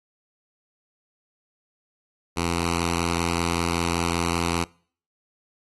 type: tone with notch filter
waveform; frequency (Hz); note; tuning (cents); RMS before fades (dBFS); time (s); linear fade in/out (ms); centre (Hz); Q
5% pulse; 85.2; F2; -42; -25; 2.36-4.65; 20; 610; 1.3
effects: noise-tail reverb RT60 0.5 s tail -26 dB re dry + AAC 32 kbps